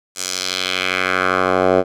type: tone with band-pass filter sweep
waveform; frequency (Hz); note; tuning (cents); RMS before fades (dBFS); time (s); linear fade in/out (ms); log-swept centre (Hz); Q
10% pulse; 92.5; F#2; 0; -18; 0.15-1.84; 50; 7400 to 580; 1.7
effects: none